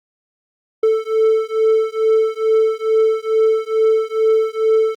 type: beating tone pair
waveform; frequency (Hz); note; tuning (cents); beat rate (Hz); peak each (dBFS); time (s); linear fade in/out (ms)
triangle; 440 / 442.3; A4 / A4; 0 / +9; 2.3; -14; 0.83-4.95; 5
effects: Opus 32 kbps